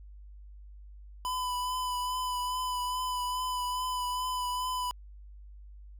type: tone with vibrato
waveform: square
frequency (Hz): 1000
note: B5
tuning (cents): +21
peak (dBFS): -31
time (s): 1.25-4.91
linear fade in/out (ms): 0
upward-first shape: triangle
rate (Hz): 2.4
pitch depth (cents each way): 23
effects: added 50 Hz sine -46 dBFS peak until 5.99 s